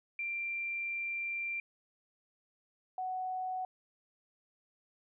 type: tone pair in turn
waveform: sine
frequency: 2366 / 743.6 Hz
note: D7 / F#5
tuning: +12 / +8 cents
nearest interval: octave + minor sixth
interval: 2004 cents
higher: first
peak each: -34 / -34 dBFS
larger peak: neither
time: 0.19-1.6 / 2.98-3.65 s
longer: first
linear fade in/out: 2 ms
effects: none